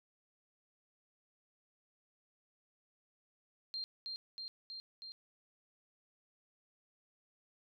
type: tone with echo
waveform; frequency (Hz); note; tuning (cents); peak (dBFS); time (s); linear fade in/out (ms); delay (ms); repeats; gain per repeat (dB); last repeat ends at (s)
sine; 4186; C8; 0; -38; 3.74-3.84; 0; 320; 4; -2; 5.12
effects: none